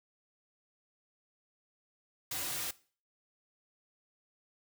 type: noise with comb filter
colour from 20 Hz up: white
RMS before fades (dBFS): -37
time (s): 2.31-2.71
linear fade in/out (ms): 5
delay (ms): 4.6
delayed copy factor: -0.65
effects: noise-tail reverb RT60 0.4 s tail -19 dB re dry